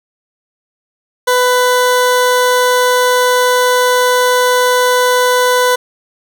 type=tone; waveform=20% pulse; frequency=498.3 Hz; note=B4; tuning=15 cents sharp; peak=-4 dBFS; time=1.27-5.76 s; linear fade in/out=10 ms; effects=none